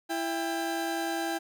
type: tone pair together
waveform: 30% pulse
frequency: 332.9 / 797 Hz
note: E4 / G5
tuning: +17 / +28 cents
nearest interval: octave + minor third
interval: 1511 cents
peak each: -29 / -30 dBFS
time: 0.09-1.39 s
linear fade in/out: 20 ms
effects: none